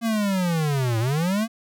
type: linear two-way sweep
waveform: square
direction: down then up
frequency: 233.1 to 109 to 233.1 Hz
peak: -21 dBFS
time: 0.01-1.48 s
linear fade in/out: 50 ms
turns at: 0.99 s
effects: none